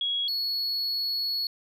sine / triangle tone pair in turn, 3322 / 4372 Hz, G#7 / C#8, 0 / -25 cents, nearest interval perfect fourth, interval 475 cents, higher second, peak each -25 dBFS, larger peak neither, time 0.01-0.28 / 0.28-1.47 s, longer second, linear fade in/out 2 ms, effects none

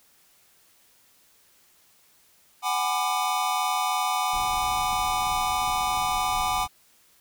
square chord, G# half-diminished seventh, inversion third, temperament just, 747.5 / 830.6 / 996.7 / 1196.1 Hz, F#5 / G#5 / B5 / D6, +17 / 0 / +16 / +31 cents, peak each -29 / -31 / -31 / -29 dBFS, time 2.62-6.68 s, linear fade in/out 50 ms
brown noise, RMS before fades -40 dBFS, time 4.33-6.67 s, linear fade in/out 5 ms
effects white hiss -60 dBFS RMS until 7.2 s

